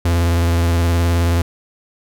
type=tone with vibrato; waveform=45% pulse; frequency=85.1 Hz; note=F2; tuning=44 cents flat; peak=-13 dBFS; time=0.05-1.42 s; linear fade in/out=5 ms; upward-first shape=triangle; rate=19 Hz; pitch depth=52 cents each way; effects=none